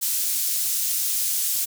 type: high-pass noise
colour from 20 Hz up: pink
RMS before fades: -24 dBFS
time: 0.01-1.66 s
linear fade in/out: 20 ms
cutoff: 7400 Hz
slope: 12 dB/octave
effects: none